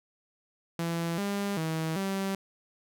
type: tone with pitch steps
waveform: sawtooth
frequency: 167.9 / 200.9 / 160.4 / 194.2 Hz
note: E3 / G3 / E3 / G3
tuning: +32 / +43 / -47 / -16 cents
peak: -25 dBFS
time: 0.79-2.35 s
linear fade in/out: 2 ms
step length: 390 ms
effects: none